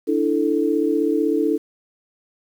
sine chord, D suspended second, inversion none, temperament equal, 293.7 / 329.6 / 440 Hz, D4 / E4 / A4, 0 / 0 / 0 cents, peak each -21 dBFS, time 0.07-1.58 s, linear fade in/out 20 ms, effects 8-bit

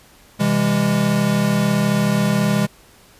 square chord, C augmented, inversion none, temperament equal with one note detuned, 130.81 / 164.81 / 203.4 Hz, C3 / E3 / G#3, 0 / 0 / -36 cents, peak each -23 / -22 / -18 dBFS, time 0.39-2.67 s, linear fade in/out 20 ms, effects pink hiss -49 dBFS RMS until 3.19 s + resampled to 32000 Hz

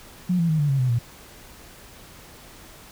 sine tone with pitch steps, 180.1 / 168.04 / 156.79 / 146.29 / 136.49 / 127.35 / 118.82 Hz, F#3 / E3 / D#3 / D3 / C#3 / C3 / A#2, -46 / +34 / +14 / -6 / -26 / -46 / +34 cents, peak -18 dBFS, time 0.29-0.99 s, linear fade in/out 10 ms, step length 100 ms, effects pink hiss -46 dBFS RMS until 2.91 s

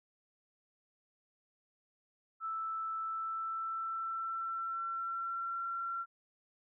sine tone with pitch glide, 1319 to 1363.2 Hz, E6 to F6, +1 to -42 cents, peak -35 dBFS, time 2.4-6.06 s, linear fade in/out 50 ms, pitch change +57 cents, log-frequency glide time 2.98-5.63 s, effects none

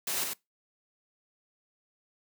white noise with echo, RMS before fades -32 dBFS, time 0.07-0.24 s, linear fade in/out 5 ms, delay 95 ms, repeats 1, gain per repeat -3 dB, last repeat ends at 0.335 s, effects noise-tail reverb RT60 0.2 s tail -23 dB re dry + high-pass 150 Hz 12 dB/octave

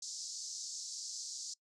white band-pass noise, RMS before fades -44 dBFS, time 0.02-1.54 s, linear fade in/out 5 ms, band 4500 to 7300 Hz, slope 48 dB/octave, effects noise-tail reverb RT60 0.1 s tail -23 dB re dry

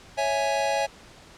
square chord, C# minor, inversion none, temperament equal, 554.4 / 659.3 / 830.6 Hz, C#5 / E5 / G#5, 0 / 0 / 0 cents, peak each -28 / -29 / -27 dBFS, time 0.17-0.87 s, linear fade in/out 20 ms, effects pink hiss -49 dBFS RMS until 1.37 s + low-pass 7000 Hz 12 dB/octave

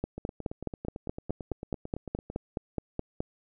two click trains, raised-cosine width 2 ms, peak -24 / -17 dBFS, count 20 / 16, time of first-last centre 0.18-2.301 / 0.04-3.205 s, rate 8.96 / 4.74 Hz, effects none

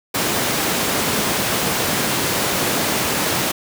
pink high-pass noise, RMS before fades -20 dBFS, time 0.14-3.52 s, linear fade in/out 10 ms, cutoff 160 Hz, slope 12 dB/octave, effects none

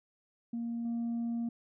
sine tone with level steps, 233.7 Hz, A#3, 5 cents sharp, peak -32 / -29 dBFS, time 0.53-1.49 s, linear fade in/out 5 ms, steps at 0.85 s, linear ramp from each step 2 ms, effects tanh soft clip ceiling -30 dBFS

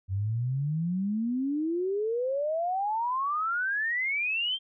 sine exponential sweep, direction up, 92.5 to 3203 Hz, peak -26 dBFS, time 0.08-4.59 s, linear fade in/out 50 ms, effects none

